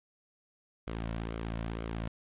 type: tone with flanger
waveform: sawtooth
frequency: 56.1 Hz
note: A1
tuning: 34 cents sharp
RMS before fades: -37 dBFS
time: 0.87-2.08 s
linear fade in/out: 5 ms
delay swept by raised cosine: 1.1 to 2.5 ms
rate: 2.1 Hz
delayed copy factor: -0.5
effects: resampled to 8000 Hz + 11-bit